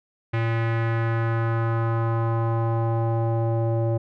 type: tone with low-pass filter sweep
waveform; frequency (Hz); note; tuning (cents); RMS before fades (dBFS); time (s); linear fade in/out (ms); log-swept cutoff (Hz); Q
square; 114.5; A#2; -31; -23; 0.33-3.98; 10; 2200 to 600; 2.2
effects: none